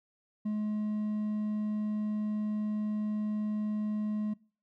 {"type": "tone with hard clipping", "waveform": "triangle", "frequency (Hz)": 211.9, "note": "G#3", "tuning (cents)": 35, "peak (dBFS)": -30, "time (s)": [0.45, 4.34], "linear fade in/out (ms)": 10, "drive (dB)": 5, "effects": ["noise-tail reverb RT60 0.4 s tail -23 dB re dry"]}